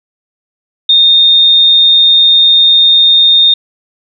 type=tone; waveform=sine; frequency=3664 Hz; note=A#7; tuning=31 cents flat; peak=-3 dBFS; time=0.89-3.54 s; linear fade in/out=5 ms; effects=none